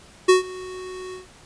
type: tone with ADSR envelope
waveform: square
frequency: 370 Hz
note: F#4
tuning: in tune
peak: -10 dBFS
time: 0.28-1.27 s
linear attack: 14 ms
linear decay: 130 ms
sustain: -23 dB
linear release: 140 ms
effects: pink hiss -49 dBFS RMS until 1.45 s + resampled to 22050 Hz